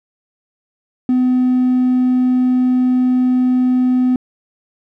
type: tone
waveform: triangle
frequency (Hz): 252.7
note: B3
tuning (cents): +40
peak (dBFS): -8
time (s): 1.09-4.16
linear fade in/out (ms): 2
effects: tanh soft clip ceiling -6 dBFS